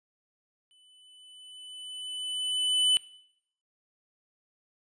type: tone with exponential growth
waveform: square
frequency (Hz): 3002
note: F#7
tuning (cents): +24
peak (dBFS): -20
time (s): 0.71-2.97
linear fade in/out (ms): 0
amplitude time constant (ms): 490
effects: noise-tail reverb RT60 0.7 s tail -21 dB re dry + resampled to 22050 Hz